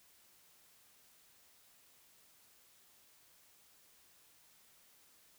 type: silence
effects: white hiss -66 dBFS RMS until 5.38 s